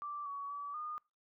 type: tone with pitch steps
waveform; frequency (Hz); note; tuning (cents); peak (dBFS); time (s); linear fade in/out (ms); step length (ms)
sine; 1170 / 1127 / 1147 / 1221; D6 / C#6 / D6 / D#6; -7 / +28 / -41 / -33; -39; 0.02-0.98; 0; 240
effects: noise-tail reverb RT60 0.3 s tail -25 dB re dry